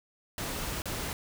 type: noise with dropouts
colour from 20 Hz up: pink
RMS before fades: -35 dBFS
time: 0.38-1.13 s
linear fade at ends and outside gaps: 1 ms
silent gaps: 0.82-0.856 s
effects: none